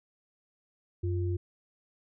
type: tone pair together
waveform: sine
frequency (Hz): 92.5 / 349.2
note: F#2 / F4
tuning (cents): 0 / 0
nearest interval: octave + major seventh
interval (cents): 2300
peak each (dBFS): -28 / -35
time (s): 1.03-1.37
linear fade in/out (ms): 10
effects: none